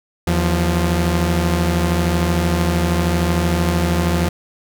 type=tone pair together; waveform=sawtooth; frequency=80.9 / 174.82 Hz; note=E2 / F3; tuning=-32 / +2 cents; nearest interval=octave + minor second; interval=1334 cents; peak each=-14 dBFS; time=0.27-4.29 s; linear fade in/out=5 ms; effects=none